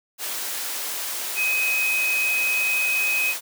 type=tone in noise; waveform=sine; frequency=2524 Hz; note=D#7; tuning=24 cents sharp; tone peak=-20 dBFS; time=1.35-3.35 s; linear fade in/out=50 ms; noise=white; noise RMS=-29 dBFS; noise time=0.18-3.41 s; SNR=+6 dB; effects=high-pass 400 Hz 12 dB/octave